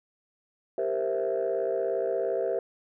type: chord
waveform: sine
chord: C dominant seventh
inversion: second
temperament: equal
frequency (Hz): 392 / 466.2 / 523.3 / 659.3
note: G4 / Bb4 / C5 / E5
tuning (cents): 0 / 0 / 0 / 0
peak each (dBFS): -30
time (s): 0.78-2.59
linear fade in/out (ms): 2
effects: tanh soft clip ceiling -19 dBFS